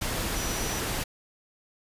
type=tone in noise; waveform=sine; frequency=5880 Hz; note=F#8; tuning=12 cents flat; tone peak=-37 dBFS; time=0.35-0.8 s; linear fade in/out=10 ms; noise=pink; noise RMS=-30 dBFS; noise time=0.01-1.04 s; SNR=-10 dB; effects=resampled to 32000 Hz